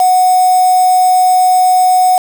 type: tone with quantisation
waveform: sine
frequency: 736 Hz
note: F#5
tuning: 9 cents flat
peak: -6 dBFS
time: 0-2.18 s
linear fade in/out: 2 ms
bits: 3
effects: none